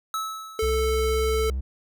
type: tone with exponential decay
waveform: square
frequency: 1300 Hz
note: E6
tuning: 24 cents flat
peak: -25 dBFS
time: 0.14-1.16 s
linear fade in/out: 1 ms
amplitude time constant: 220 ms
type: tone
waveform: square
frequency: 440 Hz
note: A4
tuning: in tune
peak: -23 dBFS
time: 0.59-1.5 s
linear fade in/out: 2 ms
type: tone with vibrato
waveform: triangle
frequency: 65.3 Hz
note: C2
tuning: 3 cents flat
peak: -23 dBFS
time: 0.62-1.61 s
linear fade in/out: 10 ms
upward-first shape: sine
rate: 17 Hz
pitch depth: 52 cents each way
effects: none